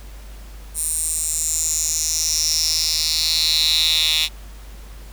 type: tone with high-pass filter sweep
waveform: 10% pulse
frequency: 158.2 Hz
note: D#3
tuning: 29 cents sharp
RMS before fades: -20 dBFS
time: 0.74-4.29 s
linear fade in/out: 50 ms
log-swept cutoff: 9200 to 3300 Hz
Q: 5.7
effects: added 50 Hz sine -35 dBFS peak until 5.12 s + pink hiss -46 dBFS RMS until 5.12 s